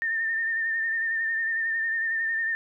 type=tone with vibrato; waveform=sine; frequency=1810 Hz; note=A6; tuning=48 cents sharp; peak=-24 dBFS; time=0.02-2.55 s; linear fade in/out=0 ms; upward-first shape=sine; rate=11 Hz; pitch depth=35 cents each way; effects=none